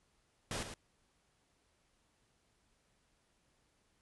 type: noise with echo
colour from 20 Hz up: pink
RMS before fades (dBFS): -39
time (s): 0.51-0.63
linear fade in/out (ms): 2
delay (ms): 110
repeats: 1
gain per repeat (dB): -8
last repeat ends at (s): 0.74
effects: pink hiss -75 dBFS RMS until 4.01 s + resampled to 24000 Hz